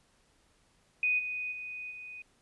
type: tone with level steps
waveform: sine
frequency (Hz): 2489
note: D#7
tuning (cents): 0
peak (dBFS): -25 / -33 / -38 / -42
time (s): 1.03-2.22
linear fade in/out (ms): 2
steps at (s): 1.18 / 1.51 / 1.9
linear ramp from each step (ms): 20
effects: pink hiss -68 dBFS RMS until 2.41 s + resampled to 24000 Hz